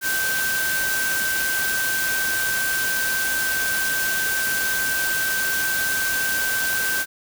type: tone in noise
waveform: sine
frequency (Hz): 1553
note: G6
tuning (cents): -17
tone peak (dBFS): -22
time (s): 0.01-7.06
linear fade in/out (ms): 50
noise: white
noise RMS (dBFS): -26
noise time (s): 0.01-7.06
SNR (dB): +1
effects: none